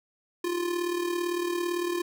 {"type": "tone with amplitude modulation", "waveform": "square", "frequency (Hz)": 349.2, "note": "F4", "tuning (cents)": 0, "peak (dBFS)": -25, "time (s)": [0.44, 2.02], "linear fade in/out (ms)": 5, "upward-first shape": "sine", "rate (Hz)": 37.8, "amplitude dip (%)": 60, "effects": []}